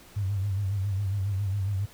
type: tone with vibrato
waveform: sine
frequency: 98.6 Hz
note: G2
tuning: 11 cents sharp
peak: -25 dBFS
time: 0.16-1.86 s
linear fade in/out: 10 ms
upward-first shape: sine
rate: 7.3 Hz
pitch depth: 80 cents each way
effects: pink hiss -52 dBFS RMS until 1.93 s